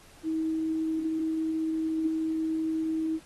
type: tone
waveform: sine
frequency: 319.3 Hz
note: D#4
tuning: 45 cents sharp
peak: -26 dBFS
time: 0.23-3.2 s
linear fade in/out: 50 ms
effects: pink hiss -55 dBFS RMS until 3.25 s + AAC 32 kbps